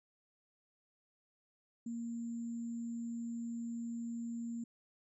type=tone with sample-and-hold; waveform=sine; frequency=233.1 Hz; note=A#3; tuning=in tune; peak=-38 dBFS; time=1.86-4.64 s; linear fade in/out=5 ms; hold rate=7350 Hz; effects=resampled to 24000 Hz